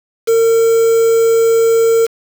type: tone with quantisation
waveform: triangle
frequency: 456 Hz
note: A#4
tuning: 38 cents flat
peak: -6 dBFS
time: 0.27-2.07 s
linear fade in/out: 20 ms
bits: 4
effects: none